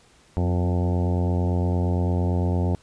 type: harmonic tone with a mistuned harmonic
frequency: 88.8 Hz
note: F2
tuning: 29 cents sharp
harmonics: 1 / 2 / 3 / 4 / 5 / 6 / 7 / 8 / 9 / 10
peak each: -21 / -27 / -31 / -33 / -35 / -37 / -38 / -39 / -40 / -41 dBFS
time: 0.37-2.75 s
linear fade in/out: 0 ms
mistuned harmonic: 3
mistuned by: -33 cents
effects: pink hiss -56 dBFS RMS until 2.82 s + resampled to 22050 Hz